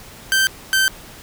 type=tone pair in turn; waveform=sawtooth; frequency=1558 / 1550.4 Hz; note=G6 / G6; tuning=-11 / -20 cents; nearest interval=unison; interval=9 cents; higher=first; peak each=-10 dBFS; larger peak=neither; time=0.32-0.47 / 0.73-0.88 s; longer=neither; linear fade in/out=0 ms; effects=pink hiss -40 dBFS RMS until 1.22 s